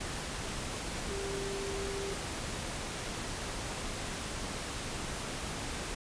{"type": "tone in noise", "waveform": "sine", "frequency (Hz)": 394.3, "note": "G4", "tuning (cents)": 10, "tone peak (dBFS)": -37, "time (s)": [1.1, 2.14], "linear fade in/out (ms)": 10, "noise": "pink", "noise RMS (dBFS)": -38, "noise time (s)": [0, 5.95], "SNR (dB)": -2, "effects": ["resampled to 22050 Hz"]}